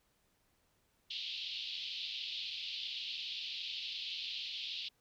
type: band-pass noise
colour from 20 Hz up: pink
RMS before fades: -42 dBFS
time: 1.1-4.89 s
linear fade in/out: 10 ms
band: 2800 to 4400 Hz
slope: 48 dB/octave
effects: pink hiss -75 dBFS RMS until 5 s